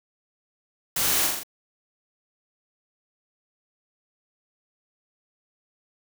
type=noise with echo; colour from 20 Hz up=white; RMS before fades=-25 dBFS; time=0.96-1.27 s; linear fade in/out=5 ms; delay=41 ms; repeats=4; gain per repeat=-3 dB; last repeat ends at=1.434 s; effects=none